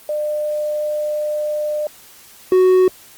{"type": "tone pair in turn", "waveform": ["sine", "triangle"], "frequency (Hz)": [601, 370.4], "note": ["D5", "F#4"], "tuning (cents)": [40, 2], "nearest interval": "minor sixth", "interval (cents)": 838, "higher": "first", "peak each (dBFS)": [-18, -7], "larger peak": "second", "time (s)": [[0.09, 1.87], [2.52, 2.88]], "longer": "first", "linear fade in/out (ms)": 2, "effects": ["white hiss -44 dBFS RMS until 3.17 s", "Opus 32 kbps"]}